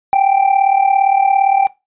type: tone with amplitude modulation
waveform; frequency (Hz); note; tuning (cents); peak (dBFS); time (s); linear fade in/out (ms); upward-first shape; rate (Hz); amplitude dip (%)
triangle; 784; G5; 0; -4; 0.13-1.67; 0; sine; 37.5; 75
effects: noise-tail reverb RT60 0.2 s tail -17 dB re dry + resampled to 8000 Hz